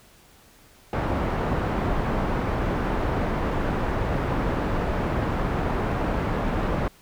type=low-pass noise; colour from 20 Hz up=pink; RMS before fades=-25 dBFS; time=0.93-6.88 s; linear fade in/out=2 ms; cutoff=1300 Hz; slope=12 dB/octave; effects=pink hiss -54 dBFS RMS until 7.01 s